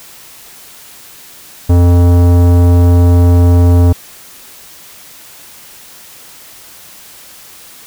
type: tone with tanh clipping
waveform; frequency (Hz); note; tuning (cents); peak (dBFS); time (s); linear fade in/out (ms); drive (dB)
sine; 87.5; F2; +4; -6; 1.69-3.93; 10; 17
effects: white hiss -36 dBFS RMS until 7.86 s